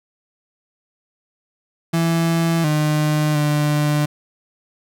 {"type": "tone with pitch steps", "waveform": "35% pulse", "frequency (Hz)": [166.1, 151.8, 148.7], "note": ["E3", "D#3", "D3"], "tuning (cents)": [13, -42, 22], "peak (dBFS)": -14, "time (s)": [1.93, 4.06], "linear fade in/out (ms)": 10, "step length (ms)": 710, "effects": []}